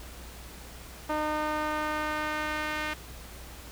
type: tone with band-pass filter sweep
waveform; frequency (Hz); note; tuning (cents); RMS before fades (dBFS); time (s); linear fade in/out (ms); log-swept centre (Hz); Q
sawtooth; 305; D#4; -34; -31; 1.09-2.94; 10; 920 to 2000; 1.3
effects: added 60 Hz sine -46 dBFS peak until 3.71 s + pink hiss -47 dBFS RMS until 3.71 s

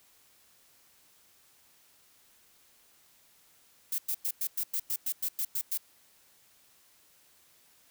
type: noise bursts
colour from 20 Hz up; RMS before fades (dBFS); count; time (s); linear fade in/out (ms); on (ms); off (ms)
violet; -31; 12; 3.92-5.776; 5; 63; 100
effects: white hiss -63 dBFS RMS until 7.9 s

